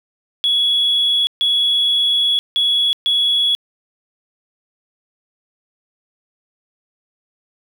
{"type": "tone bursts at uneven times", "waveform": "triangle", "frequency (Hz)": 3368, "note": "G#7", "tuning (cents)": 24, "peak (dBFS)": -10, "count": 4, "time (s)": [[0.44, 1.27], [1.41, 2.39], [2.56, 2.93], [3.06, 3.55]], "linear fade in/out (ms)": 0, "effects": ["tanh soft clip ceiling -10 dBFS", "8-bit"]}